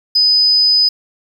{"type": "tone", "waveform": "triangle", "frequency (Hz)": 5000, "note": "D#8", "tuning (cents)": 8, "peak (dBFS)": -5, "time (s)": [0.15, 0.89], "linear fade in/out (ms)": 10, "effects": ["tanh soft clip ceiling -7 dBFS", "7-bit"]}